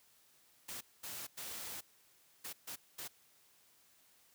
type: noise bursts at uneven times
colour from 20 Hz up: white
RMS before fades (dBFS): -45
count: 6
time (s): 0.68-0.81 / 1.03-1.27 / 1.37-1.81 / 2.44-2.53 / 2.67-2.76 / 2.98-3.08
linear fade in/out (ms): 10
effects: white hiss -68 dBFS RMS until 4.34 s + high-pass 60 Hz 12 dB/octave